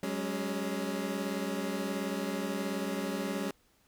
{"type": "chord", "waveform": "25% pulse", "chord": "F# suspended second", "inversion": "none", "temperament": "equal with one note detuned", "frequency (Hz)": [189.1, 207.7, 277.2], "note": ["F#3", "G#3", "C#4"], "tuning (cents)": [38, 0, 0], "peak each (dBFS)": -33, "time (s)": [0.03, 3.51], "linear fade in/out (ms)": 2, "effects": ["pink hiss -68 dBFS RMS until 3.87 s"]}